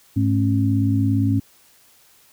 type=tone cluster; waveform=sine; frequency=104.5 / 214.9 / 272.4 Hz; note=G#2 / A3 / C#4; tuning=+11 / -41 / -30 cents; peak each=-18 / -25 / -20 dBFS; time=0.16-1.4 s; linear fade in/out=10 ms; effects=white hiss -54 dBFS RMS until 2.32 s